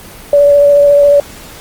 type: tone with vibrato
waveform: sine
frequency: 574 Hz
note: D5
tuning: 40 cents flat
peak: -3 dBFS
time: 0.33-1.2 s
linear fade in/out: 2 ms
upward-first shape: sine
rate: 14 Hz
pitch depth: 13 cents each way
effects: pink hiss -32 dBFS RMS until 1.6 s + Opus 24 kbps